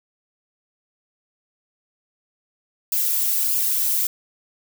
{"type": "noise with flanger", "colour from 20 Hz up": "violet", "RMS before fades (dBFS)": -21, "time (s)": [2.92, 4.07], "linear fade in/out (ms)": 2, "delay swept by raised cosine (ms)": [0.5, 2.6], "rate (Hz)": 1.6, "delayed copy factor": -0.5, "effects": []}